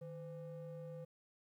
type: ring-modulated tone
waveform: triangle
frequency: 332.4 Hz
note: E4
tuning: 15 cents sharp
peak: -40 dBFS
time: 0.01-1.05 s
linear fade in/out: 10 ms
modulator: 178 Hz
effects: tanh soft clip ceiling -38 dBFS + 13-bit